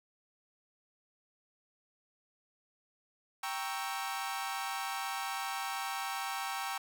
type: chord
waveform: sawtooth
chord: G diminished seventh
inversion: none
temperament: equal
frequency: 784 / 932.3 / 1108.7 / 1318.5 Hz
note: G5 / Bb5 / Db6 / Fb6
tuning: 0 / 0 / 0 / 0 cents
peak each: -35 / -38 / -38 / -39 dBFS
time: 3.43-6.78 s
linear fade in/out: 5 ms
effects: none